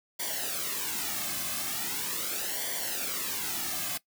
white noise with flanger, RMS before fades -33 dBFS, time 0.19-3.98 s, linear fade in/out 10 ms, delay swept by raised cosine 0.76 to 2.16 ms, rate 0.4 Hz, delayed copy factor -0.75, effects noise-tail reverb RT60 0.1 s tail -19 dB re dry

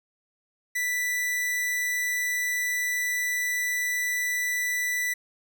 45% pulse tone, 1975.5 Hz, B6, in tune, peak -25 dBFS, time 0.75-5.14 s, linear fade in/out 10 ms, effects none

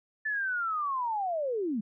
sine linear sweep, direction down, 1760 to 196 Hz, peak -28 dBFS, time 0.25-1.81 s, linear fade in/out 10 ms, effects none

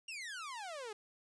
sawtooth exponential sweep, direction down, 2849 to 406 Hz, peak -39 dBFS, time 0.08-0.93 s, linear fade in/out 5 ms, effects resampled to 22050 Hz

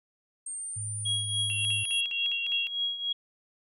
sine linear sweep, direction up, 8570 to 10548 Hz, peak -34 dBFS, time 0.46-2.01 s, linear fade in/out 5 ms
sine tone, 106 Hz, G#2, 36 cents sharp, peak -35 dBFS, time 0.76-1.84 s, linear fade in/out 10 ms
sine tone with tremolo, 3300 Hz, G#7, 12 cents flat, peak -25 dBFS, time 1.05-3.13 s, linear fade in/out 10 ms, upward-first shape triangle, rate 3.5 Hz, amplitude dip 75%
sine tone bursts, 2754 Hz, F7, 25 cents flat, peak -30 dBFS, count 6, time 1.5-2.67 s, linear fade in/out 0 ms, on 150 ms, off 54 ms
effects none

